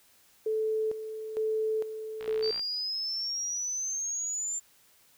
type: tone with tremolo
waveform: sine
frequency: 436.9 Hz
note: A4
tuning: 12 cents flat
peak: -26 dBFS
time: 0.46-2.51 s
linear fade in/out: 5 ms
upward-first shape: square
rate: 1.1 Hz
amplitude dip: 65%
type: click train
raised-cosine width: 0.3 ms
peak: -28 dBFS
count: 24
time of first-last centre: 2.21-2.594 s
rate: 59.9 Hz
type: exponential sweep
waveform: sine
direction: up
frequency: 4600 to 7270 Hz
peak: -30 dBFS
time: 2.42-4.6 s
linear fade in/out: 20 ms
effects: white hiss -62 dBFS RMS until 5.17 s